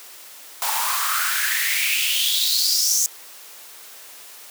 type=noise with high-pass filter sweep; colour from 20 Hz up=white; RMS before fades=-21 dBFS; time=0.62-3.06 s; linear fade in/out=0 ms; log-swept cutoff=810 to 6500 Hz; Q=6.5; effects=white hiss -42 dBFS RMS until 4.5 s + high-pass 400 Hz 12 dB/octave